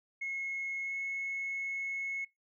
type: tone with pitch glide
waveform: sine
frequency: 2172 to 2186 Hz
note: C#7 to C#7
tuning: -36 to -25 cents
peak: -33 dBFS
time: 0.21-2.25 s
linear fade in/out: 10 ms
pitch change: +11 cents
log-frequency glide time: 0.83-0.94 s
effects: noise-tail reverb RT60 0.2 s tail -23 dB re dry + tanh soft clip ceiling -30 dBFS